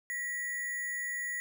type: tone with sample-and-hold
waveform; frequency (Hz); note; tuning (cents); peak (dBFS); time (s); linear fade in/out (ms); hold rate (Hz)
sine; 1941; B6; -31; -33; 0.1-1.4; 0; 8820
effects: none